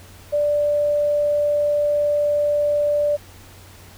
sine tone, 587.3 Hz, D5, in tune, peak -16 dBFS, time 0.32-3.17 s, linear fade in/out 20 ms, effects added 92 Hz sine -45 dBFS peak until 3.97 s + pink hiss -46 dBFS RMS until 3.97 s

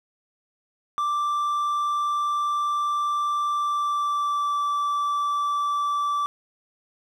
triangle tone with pitch glide, 1175 to 1162.8 Hz, D6 to D6, +1 to -18 cents, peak -20 dBFS, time 0.98-6.26 s, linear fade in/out 0 ms, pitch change -19 cents, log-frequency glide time 3.53-4.58 s, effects none

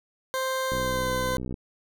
20% pulse tone with pitch glide, 523.3 to 511.6 Hz, C5 to C5, 0 to -39 cents, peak -21 dBFS, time 0.34-1.37 s, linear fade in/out 0 ms, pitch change -39 cents, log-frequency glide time 0.71-1.09 s
click train, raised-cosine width 3 ms, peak -21 dBFS, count 53, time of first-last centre 0.72-1.541 s, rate 63.3 Hz
effects none

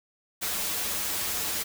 white noise with comb filter, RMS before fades -30 dBFS, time 0.41-1.64 s, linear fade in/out 20 ms, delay 7.6 ms, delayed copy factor -0.95, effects none

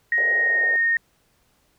sine tone with pitch glide, 1876 to 1847 Hz, A#6 to A#6, +11 to -16 cents, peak -17 dBFS, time 0.12-0.97 s, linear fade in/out 2 ms, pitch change -27 cents, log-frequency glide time 0.31-0.73 s
pink band-pass noise, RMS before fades -35 dBFS, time 0.18-0.76 s, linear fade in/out 0 ms, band 410 to 730 Hz, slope 48 dB/octave
effects pink hiss -64 dBFS RMS until 1.78 s

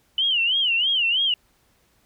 sine tone with vibrato, 2970 Hz, F#7, 6 cents sharp, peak -18 dBFS, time 0.18-1.34 s, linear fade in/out 2 ms, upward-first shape sine, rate 3.1 Hz, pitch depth 170 cents each way, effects pink hiss -63 dBFS RMS until 2.05 s

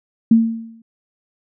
sine tone with exponential decay, 226.9 Hz, A#3, 47 cents flat, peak -5 dBFS, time 0.31-0.82 s, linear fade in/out 5 ms, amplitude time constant 110 ms, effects none

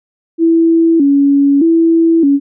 sine tone with vibrato, 304.5 Hz, D#4, 37 cents flat, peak -6 dBFS, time 0.38-2.4 s, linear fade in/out 50 ms, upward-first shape square, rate 0.81 Hz, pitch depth 140 cents each way, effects none

